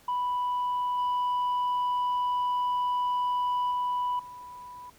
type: tone with level steps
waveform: sine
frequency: 987.8 Hz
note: B5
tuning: in tune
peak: -24 / -22 / -24 / -41 dBFS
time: 0.08-4.9 s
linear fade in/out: 5 ms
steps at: 0.98 / 3.71 / 4.19 s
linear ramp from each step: 5 ms
effects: tanh soft clip ceiling -24 dBFS + pink hiss -58 dBFS RMS until 4.98 s